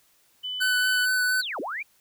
sine tone, 3000 Hz, F#7, 23 cents sharp, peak -29 dBFS, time 0.43-1.06 s, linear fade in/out 20 ms
square tone with vibrato, 1501 Hz, F#6, 24 cents sharp, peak -22 dBFS, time 0.6-1.42 s, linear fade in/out 20 ms, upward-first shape sine, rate 4.3 Hz, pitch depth 13 cents each way
sine linear two-way sweep, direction down then up, 4804 to 235 to 2494 Hz, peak -29 dBFS, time 1.39-1.83 s, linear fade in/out 10 ms, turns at 1.6 s
effects white hiss -63 dBFS RMS until 2 s

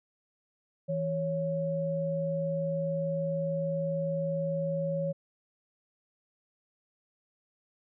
sine tone pair together, 163.59 / 554.4 Hz, E3 / C#5, -13 / 0 cents, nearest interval octave + major sixth, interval 2113 cents, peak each -32 / -30 dBFS, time 0.88-5.13 s, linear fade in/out 20 ms, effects none

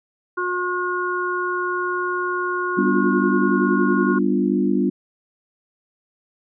harmonic tone, 359.9 Hz, F#4, 48 cents flat, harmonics 1 / 3 / 4, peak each -25 / -25 / -25 dBFS, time 0.37-4.19 s, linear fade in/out 10 ms
sine chord, G dominant seventh, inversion none, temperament equal, 196 / 246.9 / 293.7 / 349.2 Hz, G3 / B3 / D4 / F4, 0 / 0 / 0 / 0 cents, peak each -21 / -22 / -22 / -23 dBFS, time 2.77-4.9 s, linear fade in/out 10 ms
effects none

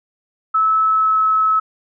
sine tone with pitch glide, 1302 to 1293.8 Hz, E6 to E6, -22 to -33 cents, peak -12 dBFS, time 0.54-1.6 s, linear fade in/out 10 ms, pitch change -11 cents, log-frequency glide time 0.81-1.22 s, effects none

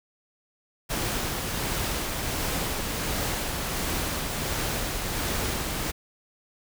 pink noise with tremolo, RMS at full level -28 dBFS, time 0.89-5.92 s, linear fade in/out 20 ms, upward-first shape sine, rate 1.4 Hz, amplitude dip 25%, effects none

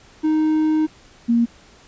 triangle / sine tone pair in turn, 311.1 / 234.3 Hz, D#4 / A#3, 0 / +9 cents, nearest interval perfect fourth, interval 491 cents, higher first, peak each -13 dBFS, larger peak neither, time 0.23-0.87 / 1.28-1.46 s, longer first, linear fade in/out 20 ms, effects pink hiss -49 dBFS RMS until 1.87 s + resampled to 16000 Hz

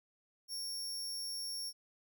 sawtooth tone, 5500 Hz, F8, 27 cents flat, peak -36 dBFS, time 0.48-1.73 s, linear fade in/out 50 ms, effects 13-bit

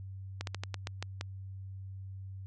slowing click train, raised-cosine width 0.2 ms, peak -19 dBFS, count 8, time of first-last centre 0.41-1.211 s, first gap 62 ms, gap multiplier 1.2, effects added 96 Hz sine -41 dBFS peak until 2.46 s + resampled to 24000 Hz

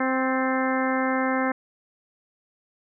harmonic tone with a mistuned harmonic, 261.6 Hz, C4, in tune, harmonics 1 / 2 / 3 / 4 / 5 / 6 / 7 / 8, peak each -25 / -28 / -30 / -31 / -32 / -33 / -33 / -34 dBFS, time 0-1.52 s, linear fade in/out 5 ms, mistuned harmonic 7, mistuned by -40 cents, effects none

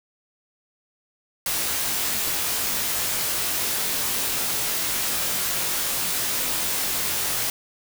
white noise with comb filter, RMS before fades -25 dBFS, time 1.46-7.5 s, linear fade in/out 2 ms, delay 20 ms, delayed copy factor -0.75, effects none

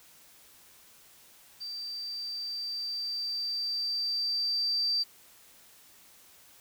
sine tone with level ramp, 4669 Hz, D8, 11 cents flat, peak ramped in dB -36 to -25 dBFS, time 1.6-5.04 s, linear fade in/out 20 ms, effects white hiss -57 dBFS RMS until 6.6 s

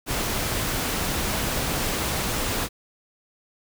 pink noise, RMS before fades -26 dBFS, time 0.06-2.69 s, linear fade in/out 50 ms, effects none

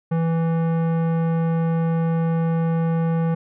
sine tone with tanh clipping, 164.81 Hz, E3, in tune, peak -20 dBFS, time 0.11-3.35 s, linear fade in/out 10 ms, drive 16 dB, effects none

